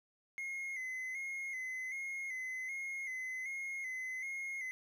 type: tone with vibrato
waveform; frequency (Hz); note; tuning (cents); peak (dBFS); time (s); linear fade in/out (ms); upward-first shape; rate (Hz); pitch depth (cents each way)
triangle; 2093; C7; 0; -37; 0.38-4.71; 0; square; 1.3; 47
effects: none